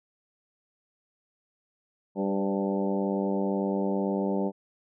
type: harmonic tone with a mistuned harmonic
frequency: 98 Hz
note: G2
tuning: in tune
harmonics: 2 / 3 / 4 / 5 / 6 / 7 / 8 / 9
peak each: -28 / -33 / -32 / -34 / -35 / -42 / -41 / -39 dBFS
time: 2.15-4.52 s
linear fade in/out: 50 ms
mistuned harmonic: 5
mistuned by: +33 cents
effects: none